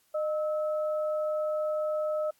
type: tone pair together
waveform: sine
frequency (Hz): 612.6 / 1298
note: D#5 / E6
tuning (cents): -27 / -27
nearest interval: octave + minor second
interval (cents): 1300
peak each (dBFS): -27 / -39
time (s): 0.14-2.31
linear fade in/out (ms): 10
effects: white hiss -68 dBFS RMS until 2.39 s + AAC 64 kbps